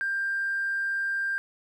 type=tone with tanh clipping; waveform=triangle; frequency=1589 Hz; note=G6; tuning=23 cents sharp; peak=-25 dBFS; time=0.01-1.38 s; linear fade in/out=0 ms; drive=1 dB; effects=none